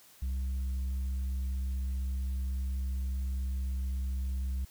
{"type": "tone with tanh clipping", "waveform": "sine", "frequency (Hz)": 65.41, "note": "C2", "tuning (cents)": 0, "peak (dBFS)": -31, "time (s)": [0.22, 4.65], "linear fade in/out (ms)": 5, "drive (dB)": 3, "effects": ["white hiss -58 dBFS RMS until 4.7 s"]}